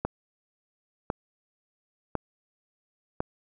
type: click train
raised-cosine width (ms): 1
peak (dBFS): -13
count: 4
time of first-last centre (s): 0.05-3.205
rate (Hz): 0.951
effects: none